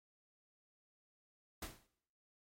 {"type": "noise with exponential decay", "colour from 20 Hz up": "pink", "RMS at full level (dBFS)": -41, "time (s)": [1.62, 1.87], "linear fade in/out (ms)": 5, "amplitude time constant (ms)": 54, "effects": ["noise-tail reverb RT60 0.7 s tail -19 dB re dry", "MP3 64 kbps"]}